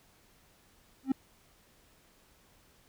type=tone with exponential growth; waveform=triangle; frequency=266.1 Hz; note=C4; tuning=29 cents sharp; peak=-19 dBFS; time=1.03-1.12 s; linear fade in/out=5 ms; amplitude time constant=18 ms; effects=pink hiss -64 dBFS RMS until 2.88 s